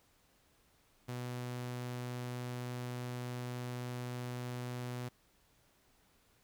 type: tone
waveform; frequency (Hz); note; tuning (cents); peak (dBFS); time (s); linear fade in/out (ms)
sawtooth; 123.47; B2; 0; -35; 1.08-5.09; 10
effects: pink hiss -70 dBFS RMS until 6.43 s